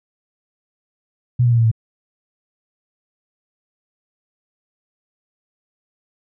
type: tone with pitch steps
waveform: sine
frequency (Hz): 123.1 / 120.22 / 117.41 / 114.66 / 111.97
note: B2 / B2 / A#2 / A#2 / A2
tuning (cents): -5 / -46 / +13 / -28 / +31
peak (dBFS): -11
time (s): 1.39-1.715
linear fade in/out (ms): 10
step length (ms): 65
effects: none